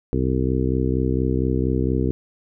harmonic tone, 64.3 Hz, C2, 30 cents flat, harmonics 1 / 2 / 3 / 4 / 5 / 6 / 7, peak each -24 / -24 / -29 / -25 / -27 / -27 / -29 dBFS, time 0.13-2.11 s, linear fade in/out 0 ms, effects none

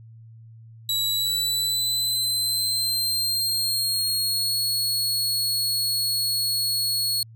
sawtooth tone with pitch glide, 3911 to 4340 Hz, B7 to C#8, -18 to -37 cents, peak -19 dBFS, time 0.89-7.23 s, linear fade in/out 2 ms, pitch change +181 cents, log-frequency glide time 1.01-4.56 s, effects added 113 Hz sine -43 dBFS peak until 7.35 s

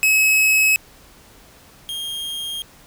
45% pulse tone pair in turn, 2569 / 3228 Hz, E7 / G#7, -45 / -50 cents, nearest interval major third, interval 395 cents, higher second, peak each -13 / -25 dBFS, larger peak first, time 0.03-0.76 / 1.89-2.62 s, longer neither, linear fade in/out 0 ms, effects pink hiss -48 dBFS RMS until 2.86 s

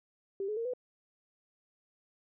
sine tone with pitch steps, 392 / 425 / 460.8 / 499.6 Hz, G4 / G#4 / A#4 / B4, 0 / +40 / -20 / +20 cents, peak -32 dBFS, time 0.4-0.736 s, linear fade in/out 2 ms, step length 84 ms, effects none

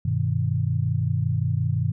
sine chord, G augmented, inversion none, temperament equal, 98 / 123.47 / 155.56 Hz, G2 / B2 / D#3, 0 / 0 / 0 cents, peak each -25 / -24 / -26 dBFS, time 0.05-1.92 s, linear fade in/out 5 ms, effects none

